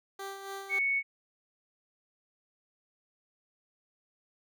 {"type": "tone with tremolo", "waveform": "15% pulse", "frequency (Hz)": 392, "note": "G4", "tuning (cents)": 0, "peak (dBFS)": -31, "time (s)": [0.19, 0.79], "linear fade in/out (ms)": 5, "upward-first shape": "sine", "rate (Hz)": 3.6, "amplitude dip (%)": 50}
{"type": "tone", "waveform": "sine", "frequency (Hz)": 2217, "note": "C#7", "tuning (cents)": 0, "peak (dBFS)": -26, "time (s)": [0.69, 1.03], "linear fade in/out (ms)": 50}
{"effects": []}